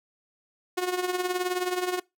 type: tone with tremolo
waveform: sawtooth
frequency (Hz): 362.6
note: F#4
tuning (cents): -35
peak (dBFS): -19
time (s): 0.77-2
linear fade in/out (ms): 10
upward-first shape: triangle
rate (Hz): 19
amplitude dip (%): 75
effects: noise-tail reverb RT60 0.2 s tail -23 dB re dry